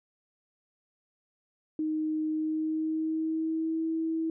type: tone with pitch glide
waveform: sine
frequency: 311.1 to 323.6 Hz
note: D#4 to E4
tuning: 0 to -32 cents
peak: -27 dBFS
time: 1.79-4.3 s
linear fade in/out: 2 ms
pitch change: +68 cents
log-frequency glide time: 2.29-3.85 s
effects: none